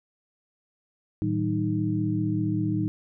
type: tone cluster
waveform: sine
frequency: 111.2 / 156.4 / 191.7 / 310 Hz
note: A2 / D#3 / G3 / D#4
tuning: +19 / +9 / -38 / -6 cents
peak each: -28 / -31 / -30 / -27 dBFS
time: 1.22-2.88 s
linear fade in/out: 0 ms
effects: none